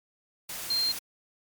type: tone in noise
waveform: sine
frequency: 4182 Hz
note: C8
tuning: 2 cents flat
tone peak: -24 dBFS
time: 0.7-0.92 s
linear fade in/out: 5 ms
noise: white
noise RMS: -37 dBFS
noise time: 0.49-0.99 s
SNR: +10 dB
effects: MP3 96 kbps

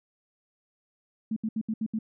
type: tone bursts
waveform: sine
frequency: 220 Hz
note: A3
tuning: in tune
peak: -26 dBFS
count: 6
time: 1.31-1.989 s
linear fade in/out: 5 ms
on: 54 ms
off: 71 ms
effects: none

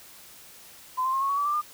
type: tone with pitch steps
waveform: sine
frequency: 1022 / 1046.5 / 1071.6 / 1097.3 / 1123.5 / 1150.5 / 1178 / 1206.3 Hz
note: C6 / C6 / C6 / C#6 / C#6 / D6 / D6 / D6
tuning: -41 / 0 / +41 / -18 / +23 / -36 / +5 / +46 cents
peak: -23 dBFS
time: 0.97-1.618 s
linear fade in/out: 20 ms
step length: 81 ms
effects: white hiss -49 dBFS RMS until 1.73 s

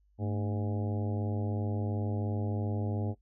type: harmonic tone with a mistuned harmonic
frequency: 102.9 Hz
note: G#2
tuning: 16 cents flat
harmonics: 1 / 2 / 3 / 4 / 5 / 6 / 7 / 8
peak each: -31 / -37 / -41 / -43 / -45 / -47 / -48 / -49 dBFS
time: 0.18-3.15 s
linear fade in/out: 50 ms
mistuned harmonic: 2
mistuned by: +130 cents
effects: noise-tail reverb RT60 0.1 s tail -19 dB re dry + added 50 Hz sine -64 dBFS peak until 3.21 s

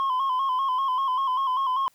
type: tone with vibrato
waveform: sine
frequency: 1049 Hz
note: C6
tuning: 4 cents sharp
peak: -19 dBFS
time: 0-1.88 s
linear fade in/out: 0 ms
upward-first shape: square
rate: 5.1 Hz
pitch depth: 56 cents each way
effects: tanh soft clip ceiling -21 dBFS + white hiss -63 dBFS RMS until 1.94 s

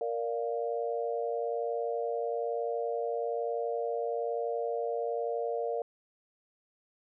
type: chord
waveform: sine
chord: Bb major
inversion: none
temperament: equal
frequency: 466.2 / 587.3 / 698.5 Hz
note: Bb4 / D5 / F5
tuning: 0 / 0 / 0 cents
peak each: -32 / -36 / -36 dBFS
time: 0.01-5.82 s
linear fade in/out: 2 ms
effects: none

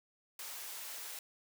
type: high-pass noise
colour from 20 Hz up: white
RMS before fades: -45 dBFS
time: 0.39-1.19 s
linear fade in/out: 2 ms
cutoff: 520 Hz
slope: 12 dB/octave
effects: none

